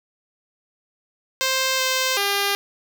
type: tone with pitch steps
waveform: 5% pulse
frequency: 525 / 520 / 401.2 Hz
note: C5 / C5 / G4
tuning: +6 / -11 / +40 cents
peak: -8 dBFS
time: 1.41-2.55 s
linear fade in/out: 0 ms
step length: 380 ms
effects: none